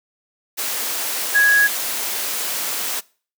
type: tone in noise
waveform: sine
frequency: 1661.2 Hz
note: G#6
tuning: in tune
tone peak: -11 dBFS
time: 1.34-1.68 s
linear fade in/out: 20 ms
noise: white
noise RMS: -24 dBFS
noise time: 0.57-3.01 s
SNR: +10 dB
effects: noise-tail reverb RT60 0.4 s tail -23 dB re dry + high-pass 300 Hz 12 dB/octave